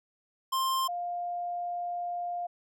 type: tone pair in turn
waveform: square / sine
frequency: 1053 / 702.8 Hz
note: C6 / F5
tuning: +11 / +11 cents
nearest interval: perfect fifth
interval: 700 cents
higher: first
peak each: -27 / -31 dBFS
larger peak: first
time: 0.52-0.88 / 0.88-2.47 s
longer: second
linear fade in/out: 10 ms
effects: none